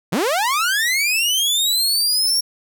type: linear sweep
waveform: sawtooth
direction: up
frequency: 138.9 to 5588 Hz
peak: -13 dBFS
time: 0.12-2.41 s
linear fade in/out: 10 ms
effects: none